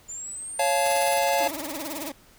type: linear sweep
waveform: sine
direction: up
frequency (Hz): 7040 to 11175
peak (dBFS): -33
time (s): 0.08-1.19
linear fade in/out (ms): 20
type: chord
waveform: square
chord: Db augmented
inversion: none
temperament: just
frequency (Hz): 554.4 / 693 / 866.2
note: Db5 / F5 / A5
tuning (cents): 0 / -14 / -27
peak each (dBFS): -26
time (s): 0.59-1.48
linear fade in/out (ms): 5
type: noise with tremolo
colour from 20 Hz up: white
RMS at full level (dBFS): -34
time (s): 0.85-2.11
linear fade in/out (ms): 5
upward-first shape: sine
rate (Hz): 19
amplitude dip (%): 85
type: tone with vibrato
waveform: 20% pulse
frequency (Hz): 300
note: D4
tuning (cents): +37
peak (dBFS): -28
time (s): 1.4-2.12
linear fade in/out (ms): 5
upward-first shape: triangle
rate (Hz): 18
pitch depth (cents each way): 210
effects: pink hiss -55 dBFS RMS until 2.38 s